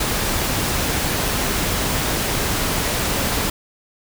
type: noise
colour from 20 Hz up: pink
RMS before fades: -21 dBFS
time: 0-3.5 s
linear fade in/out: 5 ms
effects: none